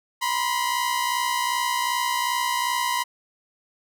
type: tone pair together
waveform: sawtooth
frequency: 966 / 1028.6 Hz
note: B5 / C6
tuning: -39 / -30 cents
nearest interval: minor second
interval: 109 cents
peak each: -21 / -22 dBFS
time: 0.21-3.04 s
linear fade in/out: 20 ms
effects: none